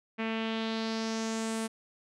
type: tone with low-pass filter sweep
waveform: sawtooth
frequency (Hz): 223.4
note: A3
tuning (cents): +27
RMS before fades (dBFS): -33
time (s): 0.18-1.68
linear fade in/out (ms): 20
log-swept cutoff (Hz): 2400 to 9700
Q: 2.8
effects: none